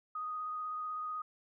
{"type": "tone with vibrato", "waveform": "sine", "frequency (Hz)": 1244.5, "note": "D#6", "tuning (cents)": 0, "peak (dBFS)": -36, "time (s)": [0.15, 1.22], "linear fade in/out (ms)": 5, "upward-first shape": "square", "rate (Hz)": 16, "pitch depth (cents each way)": 10, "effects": []}